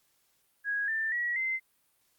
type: tone with pitch steps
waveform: sine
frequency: 1653 / 1781.9 / 1920.9 / 2071 Hz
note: G#6 / A6 / B6 / C7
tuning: -9 / +21 / -49 / -18 cents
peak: -28 dBFS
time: 0.64-1.6 s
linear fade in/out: 50 ms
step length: 240 ms
effects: white hiss -71 dBFS RMS until 2.18 s + Opus 48 kbps